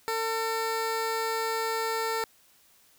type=tone; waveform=15% pulse; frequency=450 Hz; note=A4; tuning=39 cents sharp; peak=-21 dBFS; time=0.08-2.24 s; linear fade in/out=0 ms; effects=white hiss -61 dBFS RMS until 2.98 s